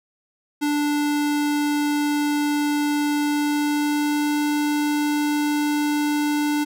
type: tone with pitch glide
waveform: square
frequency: 293.7 to 295.6 Hz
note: D4 to D4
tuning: 0 to +11 cents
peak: -20 dBFS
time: 0.61-6.65 s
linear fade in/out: 20 ms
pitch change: +11 cents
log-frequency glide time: 3.21-4.4 s
effects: none